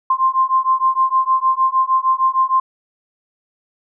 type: beating tone pair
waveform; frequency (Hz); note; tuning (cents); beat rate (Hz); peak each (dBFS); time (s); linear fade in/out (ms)
sine; 1046.5 / 1053; C6 / C6; 0 / +11; 6.5; -16; 0.1-2.6; 5
effects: none